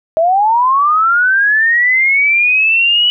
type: linear sweep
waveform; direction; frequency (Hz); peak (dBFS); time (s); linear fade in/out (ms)
sine; up; 629 to 2962; -8; 0.17-3.1; 0
effects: none